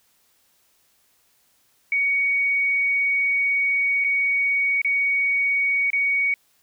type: tone with dropouts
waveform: sine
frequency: 2241 Hz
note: C#7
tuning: 18 cents sharp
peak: -18 dBFS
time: 1.92-6.34 s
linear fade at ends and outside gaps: 2 ms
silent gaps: 4.041-4.045 / 4.817-4.847 / 5.903-5.931 s
effects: white hiss -63 dBFS RMS until 6.62 s